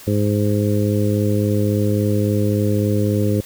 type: harmonic tone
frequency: 103.6 Hz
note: G#2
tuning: 4 cents flat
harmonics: 1 / 2 / 3 / 4 / 5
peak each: -18 / -21 / -23 / -24 / -25 dBFS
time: 0.07-3.41 s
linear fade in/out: 5 ms
effects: white hiss -40 dBFS RMS until 3.45 s